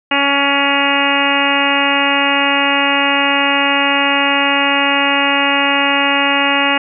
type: harmonic tone with a mistuned harmonic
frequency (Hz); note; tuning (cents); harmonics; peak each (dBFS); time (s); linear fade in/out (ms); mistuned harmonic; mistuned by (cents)
280.4; C#4; +20; 1 / 2 / 3 / 4 / 5 / 6 / 7 / 8 / 9 / 10; -20 / -22 / -19 / -21 / -22 / -23 / -20 / -23 / -20 / -18; 0.11-6.78; 5; 10; +17
effects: none